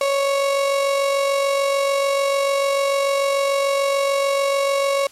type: tone with amplitude modulation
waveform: 35% pulse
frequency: 554.4 Hz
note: C#5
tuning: in tune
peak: -14 dBFS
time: 0.01-5.07 s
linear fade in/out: 2 ms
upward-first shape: sine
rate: 46.8 Hz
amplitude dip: 35%
effects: white hiss -47 dBFS RMS until 5.11 s + low-pass 10000 Hz 12 dB/octave